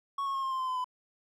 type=tone with pitch steps; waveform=triangle; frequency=1108.7 / 1093.4 / 1078.4 / 1063.5 / 1048.9 / 1034.5 / 1020.2 / 1006.2 Hz; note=C#6 / C#6 / C#6 / C6 / C6 / C6 / C6 / B5; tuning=0 / -24 / -48 / +28 / +4 / -20 / -44 / +32 cents; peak=-28 dBFS; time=0.18-0.844 s; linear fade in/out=5 ms; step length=83 ms; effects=none